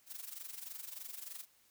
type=noise with amplitude modulation; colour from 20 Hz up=blue; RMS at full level=-44 dBFS; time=0.06-1.46 s; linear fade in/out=50 ms; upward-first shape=sine; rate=23.3 Hz; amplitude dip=75%; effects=white hiss -69 dBFS RMS until 1.7 s